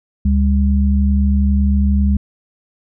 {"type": "tone pair together", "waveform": "sine", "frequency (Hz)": [71.1, 201.1], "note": ["C#2", "G3"], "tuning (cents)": [45, 44], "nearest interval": "octave + tritone", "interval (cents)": 1799, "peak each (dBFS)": [-12, -16], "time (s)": [0.25, 2.17], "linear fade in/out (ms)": 5, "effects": []}